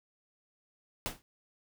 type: noise with exponential decay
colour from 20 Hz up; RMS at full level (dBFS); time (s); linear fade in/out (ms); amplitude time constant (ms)
pink; -31; 1.06-1.22; 0; 33
effects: none